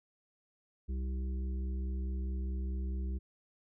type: harmonic tone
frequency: 64.7 Hz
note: C2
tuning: 19 cents flat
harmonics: 1 / 3 / 5 / 6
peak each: -33 / -45 / -51 / -54 dBFS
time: 0.88-3.19 s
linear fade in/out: 20 ms
effects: none